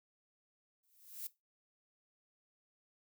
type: noise with exponential growth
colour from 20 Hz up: violet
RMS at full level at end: -40 dBFS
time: 0.83-1.27 s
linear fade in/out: 5 ms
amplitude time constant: 95 ms
effects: noise-tail reverb RT60 0.2 s tail -17 dB re dry